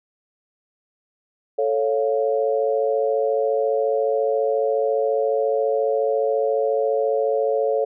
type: chord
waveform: sine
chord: A augmented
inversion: none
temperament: equal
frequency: 440 / 554.4 / 698.5 Hz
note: A4 / C#5 / E#5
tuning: 0 / 0 / 0 cents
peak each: -21 / -21 / -27 dBFS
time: 1.58-7.85 s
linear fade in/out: 10 ms
effects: none